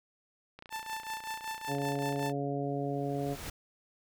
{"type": "click train", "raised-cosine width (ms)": 0.3, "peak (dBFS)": -31, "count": 51, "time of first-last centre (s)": [0.59, 2.296], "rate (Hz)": 29.3}
{"type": "tone with tremolo", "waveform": "sawtooth", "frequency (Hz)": 883, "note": "A5", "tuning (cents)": 6, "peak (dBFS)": -30, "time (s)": [0.7, 2.33], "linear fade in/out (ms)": 50, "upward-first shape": "triangle", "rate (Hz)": 5.3, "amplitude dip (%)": 80}
{"type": "harmonic tone", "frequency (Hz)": 140.8, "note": "C#3", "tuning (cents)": 27, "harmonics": [1, 2, 3, 4, 5], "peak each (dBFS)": [-36, -36, -37, -40, -39], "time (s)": [1.67, 3.37], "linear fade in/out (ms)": 50}
{"type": "noise with exponential growth", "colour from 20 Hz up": "pink", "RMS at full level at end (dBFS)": -39, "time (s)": [2.62, 3.5], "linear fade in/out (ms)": 5, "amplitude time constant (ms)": 190}
{"effects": []}